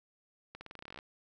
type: accelerating click train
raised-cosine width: 0.3 ms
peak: -30 dBFS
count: 15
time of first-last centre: 0.55-0.989 s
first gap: 60 ms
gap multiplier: 0.89
effects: none